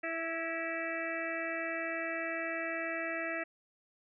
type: harmonic tone with a mistuned harmonic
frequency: 329.6 Hz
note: E4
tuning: in tune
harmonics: 1 / 2 / 4 / 5 / 6 / 7 / 8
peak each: -42 / -39 / -44 / -43 / -39 / -44 / -45 dBFS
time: 0.03-3.44 s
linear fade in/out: 10 ms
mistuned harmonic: 6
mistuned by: -30 cents
effects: none